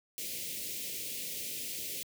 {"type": "band-stop noise", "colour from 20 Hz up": "white", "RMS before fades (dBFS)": -39, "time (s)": [0.18, 2.03], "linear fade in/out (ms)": 0, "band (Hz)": [570, 2100], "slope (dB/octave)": 48, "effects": ["high-pass 100 Hz 12 dB/octave"]}